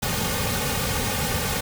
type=noise with comb filter; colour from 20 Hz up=pink; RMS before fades=-25 dBFS; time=0.02-1.61 s; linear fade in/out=10 ms; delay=3 ms; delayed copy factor=-0.8; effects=none